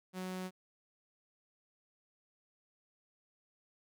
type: tone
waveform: sawtooth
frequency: 185 Hz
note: F#3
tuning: in tune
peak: -35 dBFS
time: 0.13-0.51 s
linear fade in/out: 50 ms
effects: none